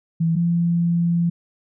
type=tone pair in turn; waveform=sine; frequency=164.81 / 170.67 Hz; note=E3 / F3; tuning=0 / -40 cents; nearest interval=minor second; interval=60 cents; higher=second; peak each=-16 dBFS; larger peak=neither; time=0.2-0.36 / 0.36-1.3 s; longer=second; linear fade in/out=10 ms; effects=none